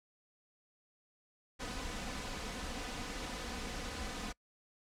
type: noise with comb filter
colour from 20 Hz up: pink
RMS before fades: -41 dBFS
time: 1.59-4.33 s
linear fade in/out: 20 ms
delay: 4 ms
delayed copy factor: +0.55
effects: noise-tail reverb RT60 0.1 s tail -25 dB re dry + low-pass 7000 Hz 12 dB/octave